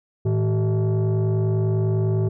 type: tone with frequency modulation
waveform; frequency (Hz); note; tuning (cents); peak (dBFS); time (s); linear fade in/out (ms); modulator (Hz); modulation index
sine; 110; A2; 0; -15; 0.25-2.29; 10; 270; 0.88
effects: tanh soft clip ceiling -17 dBFS